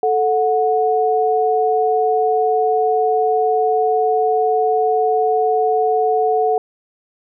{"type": "tone pair together", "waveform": "sine", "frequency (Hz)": [439, 732.5], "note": ["A4", "F#5"], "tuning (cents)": [-4, -18], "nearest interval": "major sixth", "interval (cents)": 886, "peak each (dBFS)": -16, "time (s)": [0.03, 6.58], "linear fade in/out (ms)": 2, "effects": []}